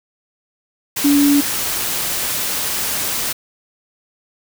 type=tone in noise; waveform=sine; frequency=285.9 Hz; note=D4; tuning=46 cents flat; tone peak=-10 dBFS; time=1.04-1.41 s; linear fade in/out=10 ms; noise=white; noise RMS=-21 dBFS; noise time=0.96-3.33 s; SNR=+8 dB; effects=none